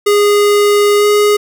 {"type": "tone with pitch glide", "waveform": "square", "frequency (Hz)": [411.5, 415.3], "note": ["G#4", "G#4"], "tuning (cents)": [-16, 0], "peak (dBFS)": -8, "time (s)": [0.06, 1.37], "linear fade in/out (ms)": 10, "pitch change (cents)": 16, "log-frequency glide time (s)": [0.98, 1.05], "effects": []}